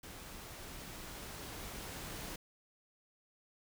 pink noise with level ramp, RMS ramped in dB -50 to -44 dBFS, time 0.03-2.36 s, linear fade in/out 5 ms, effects none

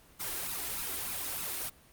white noise with flanger, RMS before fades -36 dBFS, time 0.19-1.7 s, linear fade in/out 20 ms, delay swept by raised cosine 0.76 to 2.96 ms, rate 3.3 Hz, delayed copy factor +0.7, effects pink hiss -59 dBFS RMS until 1.92 s + Opus 32 kbps

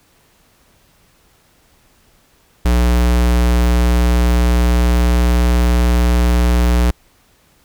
square tone, 60.1 Hz, B1, 46 cents flat, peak -11 dBFS, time 2.65-6.91 s, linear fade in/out 5 ms, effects pink hiss -54 dBFS RMS until 7.64 s

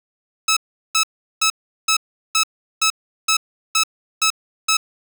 10% pulse tone bursts, 1298 Hz, E6, 27 cents flat, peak -6 dBFS, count 10, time 0.48-4.77 s, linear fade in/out 5 ms, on 87 ms, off 380 ms, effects none

